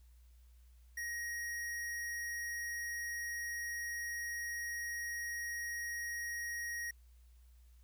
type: tone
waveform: square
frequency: 1885 Hz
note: A#6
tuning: 19 cents sharp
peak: -39 dBFS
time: 0.97-6.91 s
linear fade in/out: 5 ms
effects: added 60 Hz sine -58 dBFS peak until 7.83 s + white hiss -75 dBFS RMS until 7.83 s